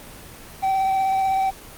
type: tone with vibrato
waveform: triangle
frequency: 770 Hz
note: G5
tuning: 31 cents flat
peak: -16 dBFS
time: 0.62-1.51 s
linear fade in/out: 20 ms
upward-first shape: triangle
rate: 16 Hz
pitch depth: 17 cents each way
effects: pink hiss -41 dBFS RMS until 1.77 s + Opus 24 kbps